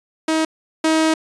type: tone pair in turn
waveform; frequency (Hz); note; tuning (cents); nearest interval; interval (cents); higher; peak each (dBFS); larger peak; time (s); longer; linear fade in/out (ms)
sawtooth; 317.8 / 317.8; D#4 / D#4; +37 / +37; unison; 0; neither; -12 / -10; second; 0.28-0.45 / 0.84-1.14; second; 5
effects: resampled to 22050 Hz